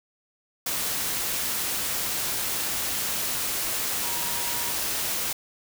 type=tone in noise; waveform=sine; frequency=951 Hz; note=A#5; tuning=34 cents sharp; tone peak=-38 dBFS; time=4.03-4.73 s; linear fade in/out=5 ms; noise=white; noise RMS=-28 dBFS; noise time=0.66-5.33 s; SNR=-13 dB; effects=none